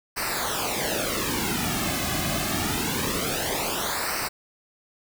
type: noise with flanger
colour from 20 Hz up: pink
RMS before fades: -27 dBFS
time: 0.16-4.29 s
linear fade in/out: 20 ms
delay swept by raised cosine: 0.29 to 2.19 ms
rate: 0.25 Hz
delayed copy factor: -0.8
effects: none